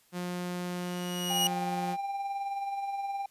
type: tone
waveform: sawtooth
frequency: 178.1 Hz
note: F3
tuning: 34 cents sharp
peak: -29 dBFS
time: 0.12-1.97 s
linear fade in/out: 50 ms
type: tone with exponential growth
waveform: sawtooth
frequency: 2898 Hz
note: F#7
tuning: 37 cents flat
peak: -20 dBFS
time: 0.64-1.47 s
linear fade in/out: 1 ms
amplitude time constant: 180 ms
type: tone with tremolo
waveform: triangle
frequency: 794 Hz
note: G5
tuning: 22 cents sharp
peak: -28 dBFS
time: 1.3-3.26 s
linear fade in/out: 5 ms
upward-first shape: sine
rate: 19 Hz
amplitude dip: 40%
effects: white hiss -65 dBFS RMS until 3.3 s + resampled to 32000 Hz